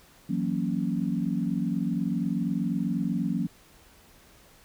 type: chord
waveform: sine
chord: F# dominant seventh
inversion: third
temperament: equal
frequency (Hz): 164.81 / 185 / 233.1 / 277.2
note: E3 / F#3 / A#3 / C#4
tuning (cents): 0 / 0 / 0 / 0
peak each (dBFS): -32 / -29 / -30 / -32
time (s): 0.29-3.47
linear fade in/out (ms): 10
effects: pink hiss -56 dBFS RMS until 4.64 s